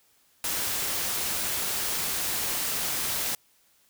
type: noise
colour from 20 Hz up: white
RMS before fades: -29 dBFS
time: 0.44-3.35 s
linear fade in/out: 2 ms
effects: white hiss -64 dBFS RMS until 3.89 s